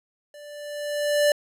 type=tone with level ramp; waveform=square; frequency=587.3 Hz; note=D5; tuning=in tune; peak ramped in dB=-43 to -16 dBFS; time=0.34-1.32 s; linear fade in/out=2 ms; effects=resampled to 32000 Hz